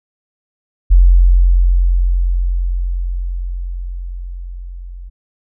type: tone with level ramp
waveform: sine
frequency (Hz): 44.31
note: F1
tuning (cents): +26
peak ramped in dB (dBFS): -3 to -28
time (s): 0.9-5.1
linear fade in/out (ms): 20
effects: none